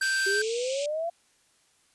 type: tone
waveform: square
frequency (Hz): 1564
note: G6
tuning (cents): -4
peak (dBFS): -25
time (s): 0.01-0.42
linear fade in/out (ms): 5
type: band-pass noise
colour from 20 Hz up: pink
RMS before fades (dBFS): -38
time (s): 0.02-0.86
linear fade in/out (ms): 2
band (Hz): 2300 to 8600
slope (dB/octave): 96
type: exponential sweep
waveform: sine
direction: up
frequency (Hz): 384.3 to 692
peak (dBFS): -27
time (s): 0.26-1.1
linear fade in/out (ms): 10
effects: white hiss -65 dBFS RMS until 1.94 s + resampled to 24000 Hz